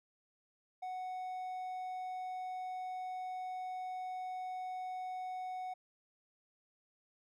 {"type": "tone", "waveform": "triangle", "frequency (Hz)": 740, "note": "F#5", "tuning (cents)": 0, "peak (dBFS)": -37, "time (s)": [0.82, 5.74], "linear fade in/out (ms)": 10, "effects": []}